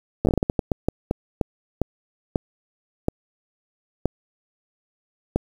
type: slowing click train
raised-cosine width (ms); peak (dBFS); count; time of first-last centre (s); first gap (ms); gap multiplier
2; -6; 19; 0.25-5.36; 9; 1.34
effects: 7-bit